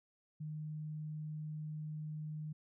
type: tone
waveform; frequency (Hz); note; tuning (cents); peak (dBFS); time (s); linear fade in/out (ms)
sine; 153.4; D#3; -24; -40; 0.4-2.53; 10
effects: none